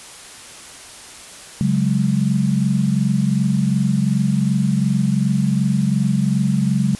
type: chord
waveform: sine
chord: C# suspended fourth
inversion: none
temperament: equal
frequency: 138.59 / 185 / 207.7 Hz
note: C#3 / F#3 / G#3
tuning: 0 / 0 / 0 cents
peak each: -19 dBFS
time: 1.61-6.95 s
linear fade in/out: 0 ms
effects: white hiss -38 dBFS RMS until 6.99 s + resampled to 24000 Hz